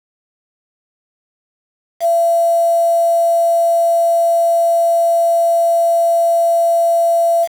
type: tone with quantisation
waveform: sine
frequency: 675 Hz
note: E5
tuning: 41 cents sharp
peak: -10 dBFS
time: 2-7.48 s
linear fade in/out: 50 ms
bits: 5
effects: none